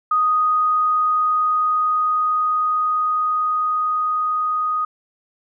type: tone with level ramp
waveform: sine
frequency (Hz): 1244.5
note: D#6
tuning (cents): 0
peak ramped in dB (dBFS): -14 to -18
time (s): 0.11-4.85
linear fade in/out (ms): 5
effects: none